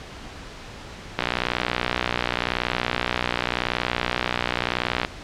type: click train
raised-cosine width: 0.3 ms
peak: -5 dBFS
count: 236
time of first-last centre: 1.19-5.049 s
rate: 60.9 Hz
effects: pink hiss -39 dBFS RMS until 5.23 s + low-pass 5000 Hz 12 dB/octave